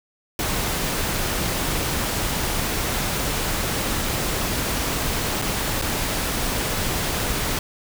pink noise with dropouts, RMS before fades -24 dBFS, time 0.39-7.59 s, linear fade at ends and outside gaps 2 ms, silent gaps 5.417-5.421 / 5.815-5.821 s, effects none

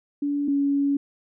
sine tone pair in turn, 286.8 / 281.4 Hz, D4 / C#4, -41 / +26 cents, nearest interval unison, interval 33 cents, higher first, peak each -22 / -19 dBFS, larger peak second, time 0.22-0.48 / 0.48-0.97 s, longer second, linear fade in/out 5 ms, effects none

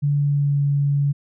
sine tone with pitch glide, 144.1 to 142.2 Hz, D3 to C#3, -33 to +45 cents, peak -16 dBFS, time 0.02-1.13 s, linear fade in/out 20 ms, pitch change -22 cents, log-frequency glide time 0.16-0.62 s, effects none

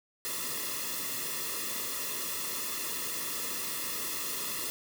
white noise with comb filter, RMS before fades -35 dBFS, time 0.25-4.7 s, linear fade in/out 0 ms, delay 1.3 ms, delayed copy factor -0.9, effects none

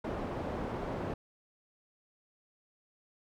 white low-pass noise, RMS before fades -37 dBFS, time 0.04-1.14 s, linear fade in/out 5 ms, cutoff 620 Hz, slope 12 dB/octave, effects none

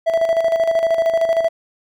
triangle tone with tremolo, 659.3 Hz, E5, in tune, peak -10 dBFS, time 0.06-1.49 s, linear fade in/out 20 ms, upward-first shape square, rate 13 Hz, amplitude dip 55%, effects none

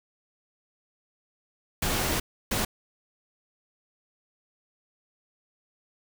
pink noise bursts at uneven times, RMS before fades -27 dBFS, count 2, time 1.82-2.2 / 2.51-2.65 s, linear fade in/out 5 ms, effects none

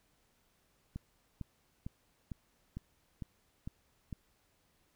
click train, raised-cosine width 5 ms, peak -28 dBFS, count 8, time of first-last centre 0.96-4.127 s, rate 2.21 Hz, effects pink hiss -73 dBFS RMS until 4.95 s

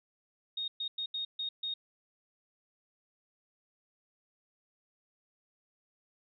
sine tone bursts at uneven times, 3718 Hz, A#7, 5 cents flat, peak -33 dBFS, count 6, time 0.57-0.68 / 0.8-0.88 / 0.98-1.06 / 1.14-1.25 / 1.39-1.49 / 1.63-1.74 s, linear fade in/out 5 ms, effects none

